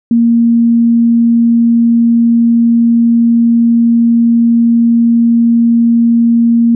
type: tone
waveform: sine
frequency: 233.1 Hz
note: A#3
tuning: in tune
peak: -5 dBFS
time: 0.11-6.75 s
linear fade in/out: 2 ms
effects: none